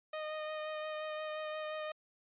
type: tone with vibrato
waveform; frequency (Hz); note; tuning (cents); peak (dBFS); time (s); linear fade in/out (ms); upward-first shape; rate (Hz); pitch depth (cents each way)
sawtooth; 617; D#5; -15; -34; 0.13-1.92; 5; sine; 5.7; 13
effects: resampled to 8000 Hz